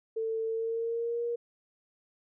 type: tone with pitch glide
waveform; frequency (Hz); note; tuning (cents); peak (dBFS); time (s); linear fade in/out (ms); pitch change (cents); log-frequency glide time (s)
sine; 447.1 to 472.6; A4 to A#4; +28 to +24; -29; 0.16-1.36; 10; +96; 0.46-1.23
effects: none